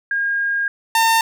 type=tone pair in turn; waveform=sine / sawtooth; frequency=1622 / 905.6 Hz; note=G#6 / A5; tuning=-41 / +50 cents; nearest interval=minor seventh; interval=1009 cents; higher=first; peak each=-17 / -9 dBFS; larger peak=second; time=0.11-0.68 / 0.95-1.21 s; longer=first; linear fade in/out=2 ms; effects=none